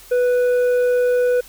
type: tone with tanh clipping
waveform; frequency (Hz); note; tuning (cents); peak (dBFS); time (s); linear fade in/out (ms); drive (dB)
sine; 493.5; B4; -1; -15; 0.11-1.41; 10; 6
effects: added 41 Hz sine -49 dBFS peak until 1.48 s + white hiss -44 dBFS RMS until 1.48 s